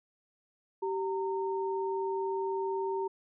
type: tone pair together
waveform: sine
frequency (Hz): 386.4 / 919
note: G4 / A#5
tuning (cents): -25 / -25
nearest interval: octave + minor third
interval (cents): 1500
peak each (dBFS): -31 / -35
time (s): 0.82-3.08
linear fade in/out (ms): 10
effects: none